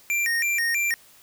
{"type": "tone with vibrato", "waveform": "square", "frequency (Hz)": 2093, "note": "C7", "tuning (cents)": 0, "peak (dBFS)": -22, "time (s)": [0.1, 0.94], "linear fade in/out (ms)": 0, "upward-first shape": "square", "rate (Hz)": 3.1, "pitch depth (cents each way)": 210, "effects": ["white hiss -53 dBFS RMS until 1.22 s"]}